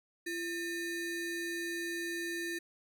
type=ring-modulated tone; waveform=square; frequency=1070 Hz; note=C6; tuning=38 cents sharp; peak=-33 dBFS; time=0.26-2.59 s; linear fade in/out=10 ms; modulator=730 Hz; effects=none